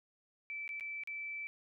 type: tone with dropouts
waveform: sine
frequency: 2320 Hz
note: D7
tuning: 22 cents flat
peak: -39 dBFS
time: 0.5-1.47 s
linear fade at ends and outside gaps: 0 ms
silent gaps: 0.678-0.691 / 0.798-0.808 / 1.036-1.074 s
effects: none